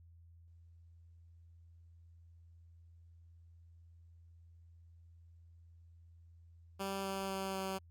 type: tone with pitch steps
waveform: 10% pulse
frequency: 195 / 193.76 / 192.54 / 191.32 Hz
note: G3 / G3 / G3 / G3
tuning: -9 / -20 / -31 / -42 cents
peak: -29 dBFS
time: 6.79-7.79 s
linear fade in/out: 20 ms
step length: 250 ms
effects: added 84 Hz sine -57 dBFS peak until 7.9 s + Opus 48 kbps